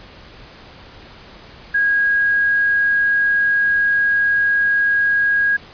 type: tone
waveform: sine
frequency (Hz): 1642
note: G#6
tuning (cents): -20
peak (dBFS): -13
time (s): 1.74-5.57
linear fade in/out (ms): 10
effects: pink hiss -41 dBFS RMS until 5.73 s + resampled to 11025 Hz